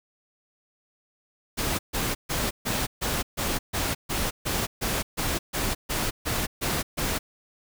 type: noise bursts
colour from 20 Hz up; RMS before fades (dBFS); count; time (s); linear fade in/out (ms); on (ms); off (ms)
pink; -27; 16; 1.57-7.19; 20; 220; 140
effects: none